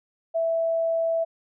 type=tone; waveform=sine; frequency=659.3 Hz; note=E5; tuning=in tune; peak=-21 dBFS; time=0.34-1.25 s; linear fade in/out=20 ms; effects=none